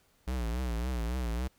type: tone with vibrato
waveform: square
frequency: 60.1 Hz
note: B1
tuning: 46 cents flat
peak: -31 dBFS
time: 0.27-1.48 s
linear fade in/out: 10 ms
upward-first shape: triangle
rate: 3.6 Hz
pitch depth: 150 cents each way
effects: pink hiss -68 dBFS RMS until 1.58 s